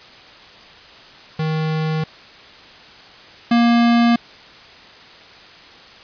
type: tone pair in turn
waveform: square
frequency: 157.2 / 235.5 Hz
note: D#3 / A#3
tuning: +18 / +18 cents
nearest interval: perfect fifth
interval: 700 cents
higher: second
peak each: -19 / -12 dBFS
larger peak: second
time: 1.39-2.04 / 3.51-4.16 s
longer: neither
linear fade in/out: 5 ms
effects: white hiss -42 dBFS RMS until 6.03 s + resampled to 11025 Hz